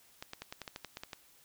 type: clicks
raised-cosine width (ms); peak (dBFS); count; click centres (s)
0.2; -24; 11; 0.225 / 0.334 / 0.42 / 0.525 / 0.617 / 0.678 / 0.761 / 0.847 / 0.971 / 1.035 / 1.132
effects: white hiss -63 dBFS RMS until 1.44 s